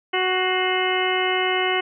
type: harmonic tone with a mistuned harmonic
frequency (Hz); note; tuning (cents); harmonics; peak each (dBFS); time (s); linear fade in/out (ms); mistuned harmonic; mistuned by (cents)
370.4; F#4; +2; 1 / 2 / 3 / 4 / 5 / 6 / 7 / 8; -24 / -26 / -29 / -30 / -30 / -26 / -32 / -27; 0.13-1.81; 10; 6; -77
effects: none

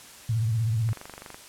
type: tone with vibrato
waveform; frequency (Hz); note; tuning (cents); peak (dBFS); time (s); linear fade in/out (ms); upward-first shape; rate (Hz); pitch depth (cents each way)
sine; 112.6; A2; +40; -22; 0.29-0.93; 5; triangle; 16; 130
type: click train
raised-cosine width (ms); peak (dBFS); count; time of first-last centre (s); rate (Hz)
0.5; -25; 12; 0.89-1.345; 24.2
effects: white hiss -47 dBFS RMS until 1.48 s + low-pass 11000 Hz 12 dB/octave

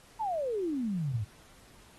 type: exponential sweep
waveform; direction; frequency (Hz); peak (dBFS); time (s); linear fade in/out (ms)
sine; down; 930 to 98; -29; 0.19-1.25; 20
effects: pink hiss -58 dBFS RMS until 1.98 s + AAC 32 kbps

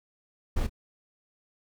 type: noise with echo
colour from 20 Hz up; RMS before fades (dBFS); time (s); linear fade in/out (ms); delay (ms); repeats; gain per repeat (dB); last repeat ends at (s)
brown; -25; 0.56-0.67; 10; 26; 1; -15; 0.696
effects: none

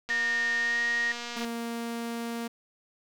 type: click train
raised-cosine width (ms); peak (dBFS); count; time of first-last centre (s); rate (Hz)
0.2; -20; 324; 0.09-1.447; 238
type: tone with pitch glide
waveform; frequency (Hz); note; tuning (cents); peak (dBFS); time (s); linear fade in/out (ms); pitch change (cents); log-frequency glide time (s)
sine; 1842 to 1872; A#6 to A#6; -21 to +7; -25; 0.1-1.12; 2; +28; 0.58-0.8
type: tone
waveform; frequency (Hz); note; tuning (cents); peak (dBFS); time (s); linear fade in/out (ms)
sawtooth; 233.1; A#3; 0; -28; 1.36-2.48; 10
effects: none

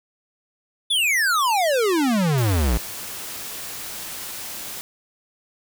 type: exponential sweep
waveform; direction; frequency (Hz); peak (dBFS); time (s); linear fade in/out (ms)
square; down; 3569 to 53.2; -18; 0.9-2.78; 10
type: noise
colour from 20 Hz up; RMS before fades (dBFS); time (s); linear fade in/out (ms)
white; -33; 2.38-4.81; 0
effects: none

